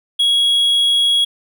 triangle tone, 3322 Hz, G#7, in tune, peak -10 dBFS, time 0.19-1.25 s, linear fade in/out 10 ms, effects none

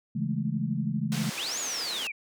sine chord, A major seventh, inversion first, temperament equal, 138.59 / 164.81 / 207.7 / 220 Hz, C#3 / E3 / G#3 / A3, 0 / 0 / 0 / 0 cents, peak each -32 dBFS, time 0.15-1.3 s, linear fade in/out 10 ms
white band-pass noise, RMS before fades -37 dBFS, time 1.12-2.07 s, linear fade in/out 0 ms, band 210 to 6300 Hz, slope 12 dB/octave
sine linear two-way sweep, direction up then down, 2217 to 6990 to 2217 Hz, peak -31 dBFS, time 1.37-2.12 s, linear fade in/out 10 ms, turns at 1.59 s
effects none

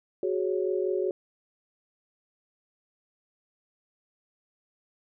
sine chord, F# suspended second, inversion none, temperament equal, 370 / 415.3 / 554.4 Hz, F#4 / G#4 / C#5, 0 / 0 / 0 cents, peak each -27 / -30 / -33 dBFS, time 0.23-1.11 s, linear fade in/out 2 ms, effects none

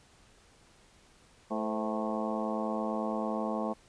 harmonic tone with a mistuned harmonic, 109.2 Hz, A2, 13 cents flat, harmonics 2 / 3 / 4 / 5 / 6 / 7 / 8 / 9 / 10, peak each -34 / -40 / -41 / -38 / -38 / -41 / -41 / -46 / -41 dBFS, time 1.5-3.74 s, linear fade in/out 20 ms, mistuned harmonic 5, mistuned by -68 cents, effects pink hiss -61 dBFS RMS until 3.88 s + resampled to 22050 Hz

